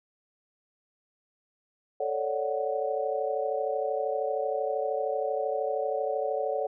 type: chord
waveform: sine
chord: D major seventh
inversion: second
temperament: equal with one note detuned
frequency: 440 / 554.4 / 587.3 / 742.1 Hz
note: A4 / C#5 / D5 / F#5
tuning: 0 / 0 / 0 / +5 cents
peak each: -32 / -31 / -33 / -33 dBFS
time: 2-6.67 s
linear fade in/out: 5 ms
effects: none